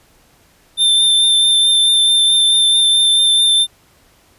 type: tone with vibrato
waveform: square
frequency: 3573 Hz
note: A7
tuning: 26 cents sharp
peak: -10 dBFS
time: 0.77-3.67 s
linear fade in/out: 50 ms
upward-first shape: triangle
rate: 4.6 Hz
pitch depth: 16 cents each way
effects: pink hiss -52 dBFS RMS until 4.38 s + resampled to 32000 Hz